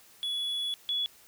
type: tone pair in turn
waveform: triangle / sine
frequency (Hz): 3394 / 3394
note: G#7 / G#7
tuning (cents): +37 / +37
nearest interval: unison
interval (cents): 0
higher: neither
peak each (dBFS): -28 / -27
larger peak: second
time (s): 0.23-0.74 / 0.89-1.06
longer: first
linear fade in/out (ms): 0
effects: white hiss -57 dBFS RMS until 1.27 s